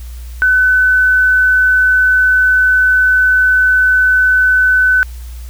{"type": "tone", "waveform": "sine", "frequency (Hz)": 1508, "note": "F#6", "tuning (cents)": 32, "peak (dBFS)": -7, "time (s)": [0.42, 5.03], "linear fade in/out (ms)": 0, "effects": ["added 60 Hz sine -25 dBFS peak until 5.49 s", "white hiss -42 dBFS RMS until 5.49 s"]}